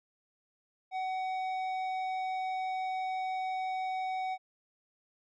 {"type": "tone with tanh clipping", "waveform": "triangle", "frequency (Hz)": 751, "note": "F#5", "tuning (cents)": 26, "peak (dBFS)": -33, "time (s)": [0.91, 4.38], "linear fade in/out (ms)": 50, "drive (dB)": 14, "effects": ["MP3 96 kbps"]}